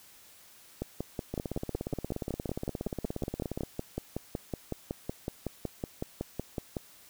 two click trains, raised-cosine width 2 ms, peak -19 / -20 dBFS, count 33 / 40, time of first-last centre 0.82-6.768 / 1.34-3.634 s, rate 5.38 / 17 Hz, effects white hiss -56 dBFS RMS until 7.09 s

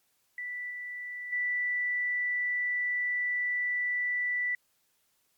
sine tone with level steps, 1971 Hz, B6, 4 cents flat, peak -34 / -36 / -27 dBFS, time 0.38-4.55 s, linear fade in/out 2 ms, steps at 0.7 / 1.32 s, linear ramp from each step 10 ms, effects white hiss -72 dBFS RMS until 5.37 s + MP3 96 kbps

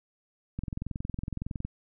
click train, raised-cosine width 5 ms, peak -21 dBFS, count 24, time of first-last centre 0.59-1.65 s, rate 21.7 Hz, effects none

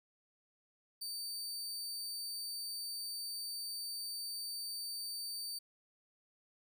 sawtooth tone, 4603 Hz, D8, 36 cents flat, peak -37 dBFS, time 1.01-5.59 s, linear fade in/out 10 ms, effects none

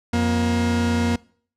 40% pulse tone pair together, 88.6 / 236.5 Hz, F2 / A#3, +25 / +25 cents, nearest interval octave + perfect fourth, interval 1700 cents, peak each -22 / -19 dBFS, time 0.13-1.16 s, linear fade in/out 5 ms, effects noise-tail reverb RT60 0.5 s tail -23 dB re dry + low-pass 8000 Hz 12 dB/octave

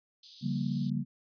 white high-pass noise, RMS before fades -44 dBFS, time 0.23-0.9 s, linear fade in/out 5 ms, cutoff 3400 Hz, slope 48 dB/octave
sine chord, G half-diminished seventh, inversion second, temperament just, 141.12 / 176.4 / 196 / 235.2 Hz, Db3 / F3 / G3 / Bb3, +31 / +18 / 0 / +16 cents, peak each -33 / -38 / -34 / -34 dBFS, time 0.41-1.05 s, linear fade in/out 50 ms
effects resampled to 11025 Hz

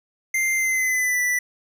square tone with pitch glide, 2093 to 1975.5 Hz, C7 to B6, 0 to 0 cents, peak -20 dBFS, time 0.34-1.39 s, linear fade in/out 5 ms, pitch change -100 cents, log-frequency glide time 0.54-1.2 s, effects none

